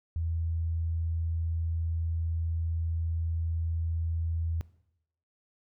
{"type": "tone", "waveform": "sine", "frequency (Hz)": 82.41, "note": "E2", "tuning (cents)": 0, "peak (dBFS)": -28, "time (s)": [0.16, 4.61], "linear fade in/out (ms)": 0, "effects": ["noise-tail reverb RT60 0.8 s tail -19 dB re dry"]}